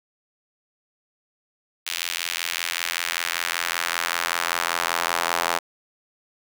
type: tone with high-pass filter sweep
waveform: sawtooth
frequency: 85.2 Hz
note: F2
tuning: 42 cents flat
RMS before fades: -26 dBFS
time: 1.86-5.59 s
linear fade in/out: 10 ms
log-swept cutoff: 2800 to 880 Hz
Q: 1.2
effects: none